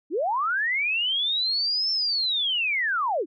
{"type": "linear two-way sweep", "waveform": "sine", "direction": "up then down", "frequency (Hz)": [268.4, 5370, 268.4], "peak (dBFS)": -22, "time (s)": [0.1, 3.26], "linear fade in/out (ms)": 50, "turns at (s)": 1.91, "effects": []}